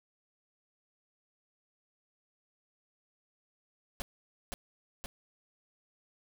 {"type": "noise with echo", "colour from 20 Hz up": "pink", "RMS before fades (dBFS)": -37, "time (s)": [4, 4.02], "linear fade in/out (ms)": 0, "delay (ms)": 520, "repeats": 2, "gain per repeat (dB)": -2, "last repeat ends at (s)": 5.06, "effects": []}